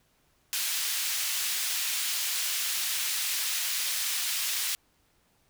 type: high-pass noise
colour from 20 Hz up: pink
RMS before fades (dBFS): -30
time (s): 0.53-4.75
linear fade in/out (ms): 0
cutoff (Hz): 2700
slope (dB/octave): 12
effects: pink hiss -68 dBFS RMS until 5.49 s